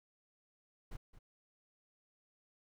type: noise with echo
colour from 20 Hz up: brown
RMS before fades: -44 dBFS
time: 0.91-0.97 s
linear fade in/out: 10 ms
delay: 220 ms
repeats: 1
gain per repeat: -13 dB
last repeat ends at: 1.19 s
effects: none